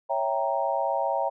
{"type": "chord", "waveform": "sine", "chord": "C# diminished seventh", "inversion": "none", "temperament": "equal", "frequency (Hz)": [554.4, 659.3, 784, 932.3], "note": ["C#5", "E5", "G5", "Bb5"], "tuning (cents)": [0, 0, 0, 0], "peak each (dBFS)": -29, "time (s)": [0.09, 1.3], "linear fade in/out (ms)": 20, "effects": []}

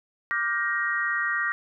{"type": "chord", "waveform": "sine", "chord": "G minor seventh", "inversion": "second", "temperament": "just", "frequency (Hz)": [1176, 1411.2, 1568, 1881.6], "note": ["D6", "F6", "G6", "Bb6"], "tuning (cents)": [2, 18, 0, 16], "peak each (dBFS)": [-31, -31, -31, -26], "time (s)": [0.31, 1.52], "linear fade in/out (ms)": 0, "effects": []}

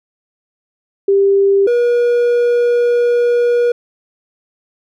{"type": "tone pair in turn", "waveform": ["sine", "triangle"], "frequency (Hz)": [395.3, 480.3], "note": ["G4", "B4"], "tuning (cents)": [15, -48], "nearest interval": "minor third", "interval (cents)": 337, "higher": "second", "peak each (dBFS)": -8, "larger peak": "neither", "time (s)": [[1.08, 1.67], [1.67, 3.72]], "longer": "second", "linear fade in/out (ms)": 5, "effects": []}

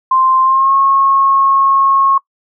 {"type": "tone with pitch glide", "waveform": "sine", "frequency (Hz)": [1046.5, 1089.7], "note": ["C6", "C#6"], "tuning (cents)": [0, -30], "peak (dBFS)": -8, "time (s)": [0.11, 2.18], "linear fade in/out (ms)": 5, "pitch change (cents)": 70, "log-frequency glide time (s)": [0.42, 0.74], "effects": ["noise-tail reverb RT60 0.1 s tail -21 dB re dry"]}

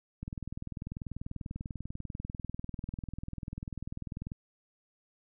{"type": "click train", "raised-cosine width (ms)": 5, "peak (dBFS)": -26, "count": 84, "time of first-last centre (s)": [0.23, 4.319], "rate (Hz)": 20.3, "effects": []}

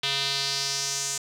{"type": "tone with band-pass filter sweep", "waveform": "square", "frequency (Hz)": 138.59, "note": "C#3", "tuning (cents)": 0, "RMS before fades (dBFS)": -28, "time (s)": [0.03, 1.18], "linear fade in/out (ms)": 5, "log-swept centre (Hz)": [3500, 7100], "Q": 2.9, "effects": []}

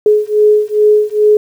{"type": "beating tone pair", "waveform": "sine", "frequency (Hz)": [421.3, 423.7], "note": ["G#4", "G#4"], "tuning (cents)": [25, 35], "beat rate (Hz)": 2.4, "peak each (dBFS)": -10, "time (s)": [0.06, 1.37], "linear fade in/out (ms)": 2, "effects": ["7-bit"]}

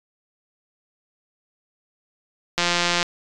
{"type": "click train", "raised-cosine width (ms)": 0.2, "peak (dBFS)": -3, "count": 79, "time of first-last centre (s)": [2.58, 3.028], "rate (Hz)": 174, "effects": ["resampled to 24000 Hz"]}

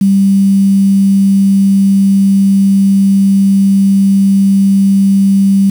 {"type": "tone with quantisation", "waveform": "sine", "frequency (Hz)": 196, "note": "G3", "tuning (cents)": 0, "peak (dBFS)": -5, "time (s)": [0.01, 5.7], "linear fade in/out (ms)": 5, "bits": 5, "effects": []}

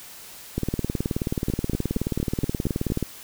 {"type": "two click trains", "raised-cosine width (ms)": 3, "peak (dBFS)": [-12, -11], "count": [7, 47], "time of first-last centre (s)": [[1.5, 2.902], [0.58, 3.027]], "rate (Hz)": [4.28, 18.8], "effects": ["white hiss -43 dBFS RMS until 3.23 s"]}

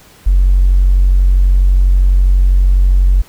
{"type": "tone with tanh clipping", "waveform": "triangle", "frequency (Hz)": 46.11, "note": "F#1", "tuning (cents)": -5, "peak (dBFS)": -5, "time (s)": [0.26, 3.22], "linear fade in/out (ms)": 10, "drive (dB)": 1, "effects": ["pink hiss -43 dBFS RMS until 3.28 s"]}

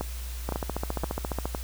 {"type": "two click trains", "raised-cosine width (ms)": 1, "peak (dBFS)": [-15, -15], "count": [15, 4], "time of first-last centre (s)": [[0.49, 1.456], [0.01, 1.548]], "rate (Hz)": [14.5, 1.95], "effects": ["added 60 Hz sine -33 dBFS peak until 1.63 s", "white hiss -44 dBFS RMS until 1.63 s"]}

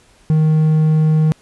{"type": "tone", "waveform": "triangle", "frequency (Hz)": 156.1, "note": "D#3", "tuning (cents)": 6, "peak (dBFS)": -8, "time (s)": [0.3, 1.32], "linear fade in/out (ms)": 0, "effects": ["pink hiss -51 dBFS RMS until 1.41 s", "resampled to 24000 Hz"]}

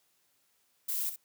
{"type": "noise with echo", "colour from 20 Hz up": "violet", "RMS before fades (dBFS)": -33, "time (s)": [0.88, 1.1], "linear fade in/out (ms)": 10, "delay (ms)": 62, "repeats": 1, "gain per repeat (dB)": -9, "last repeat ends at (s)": 1.162, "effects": ["white hiss -72 dBFS RMS until 1.24 s", "high-pass 80 Hz 12 dB/octave"]}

